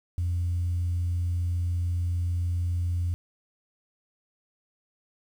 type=tone; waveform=sine; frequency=87.31 Hz; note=F2; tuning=in tune; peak=-23 dBFS; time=0.18-3.14 s; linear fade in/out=0 ms; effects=tanh soft clip ceiling -21 dBFS + 9-bit